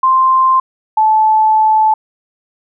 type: tone pair in turn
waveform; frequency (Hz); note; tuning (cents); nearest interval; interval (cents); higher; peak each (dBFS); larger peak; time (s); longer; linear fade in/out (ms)
sine; 1046.5 / 869.5; C6 / A5; 0 / -21; minor third; 321; first; -7; neither; 0.03-0.6 / 0.97-1.94; second; 5
effects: none